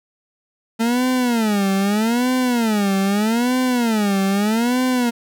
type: tone with vibrato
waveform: 40% pulse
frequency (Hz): 222.6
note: A3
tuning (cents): +20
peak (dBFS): -15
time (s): 0.79-5.11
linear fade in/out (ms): 20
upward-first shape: sine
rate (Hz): 0.8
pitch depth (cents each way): 240
effects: none